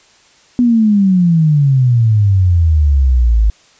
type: exponential sweep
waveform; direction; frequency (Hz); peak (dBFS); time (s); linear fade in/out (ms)
sine; down; 248.7 to 51.91; -7; 0.59-3.5; 0
effects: white hiss -48 dBFS RMS until 3.79 s + resampled to 16000 Hz